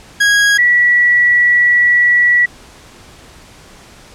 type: tone pair in turn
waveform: 40% pulse / sine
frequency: 1648 / 1942.9 Hz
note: G#6 / B6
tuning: -14 / -29 cents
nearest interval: minor third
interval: 285 cents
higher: second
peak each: -7 dBFS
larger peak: neither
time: 0.2-0.58 / 0.58-2.46 s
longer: second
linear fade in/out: 10 ms
effects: pink hiss -40 dBFS RMS until 4.14 s + low-pass 9000 Hz 12 dB/octave